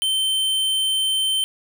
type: tone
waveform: square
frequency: 3100 Hz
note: G7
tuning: 20 cents flat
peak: -19 dBFS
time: 0.02-1.44 s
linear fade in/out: 0 ms
effects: none